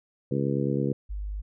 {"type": "harmonic tone", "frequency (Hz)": 69.3, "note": "C#2", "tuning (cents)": 0, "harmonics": [2, 3, 4, 5, 6, 7], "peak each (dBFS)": [-28, -30, -31, -32, -33, -33], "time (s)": [0.31, 0.93], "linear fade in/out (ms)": 5}
{"type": "tone", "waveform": "sine", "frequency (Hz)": 50.5, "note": "G#1", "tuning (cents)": -48, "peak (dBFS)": -30, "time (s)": [1.09, 1.42], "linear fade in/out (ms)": 20}
{"effects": []}